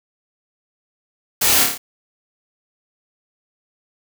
white noise with echo, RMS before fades -17 dBFS, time 1.41-1.64 s, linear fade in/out 10 ms, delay 28 ms, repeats 5, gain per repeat -3 dB, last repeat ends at 1.78 s, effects none

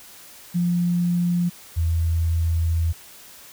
sine tone pair in turn, 174.8 / 82.73 Hz, F3 / E2, +2 / +7 cents, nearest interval octave + minor second, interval 1295 cents, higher first, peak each -18 dBFS, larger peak neither, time 0.54-1.5 / 1.76-2.93 s, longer second, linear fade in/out 20 ms, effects white hiss -45 dBFS RMS until 3.52 s

